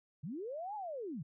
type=linear two-way sweep; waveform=sine; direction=up then down; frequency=125.2 to 868 to 125.2 Hz; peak=-39 dBFS; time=0.23-1.23 s; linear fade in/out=10 ms; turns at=0.75 s; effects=none